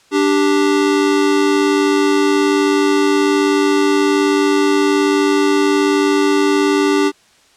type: tone pair together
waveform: square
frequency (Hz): 293.7 / 392.5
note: D4 / G4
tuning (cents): 0 / +2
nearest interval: perfect fourth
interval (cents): 502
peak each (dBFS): -15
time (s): 0.11-7.12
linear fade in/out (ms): 50
effects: white hiss -51 dBFS RMS until 7.56 s + low-pass 7000 Hz 12 dB/octave